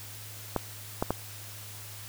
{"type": "clicks", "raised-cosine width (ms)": 1, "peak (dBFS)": -12, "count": 3, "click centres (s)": [0.563, 1.025, 1.106], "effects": ["added 104 Hz sine -46 dBFS peak until 2.08 s", "white hiss -45 dBFS RMS until 2.08 s"]}